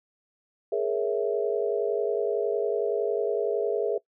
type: chord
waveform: sine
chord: A# half-diminished seventh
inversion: third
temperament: equal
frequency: 415.3 / 466.2 / 554.4 / 659.3 Hz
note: G#4 / A#4 / C#5 / E5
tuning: 0 / 0 / 0 / 0 cents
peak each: -27 / -28 / -33 / -31 dBFS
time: 0.72-3.98 s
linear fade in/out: 5 ms
effects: noise-tail reverb RT60 0.1 s tail -22 dB re dry